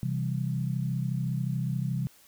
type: chord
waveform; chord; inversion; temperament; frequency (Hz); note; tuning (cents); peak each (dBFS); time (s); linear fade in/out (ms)
sine; C major; none; equal; 130.81 / 164.81 / 196; C3 / E3 / G3; 0 / 0 / 0; -29 / -32 / -35; 0.03-2.07; 0
effects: white hiss -58 dBFS RMS until 2.27 s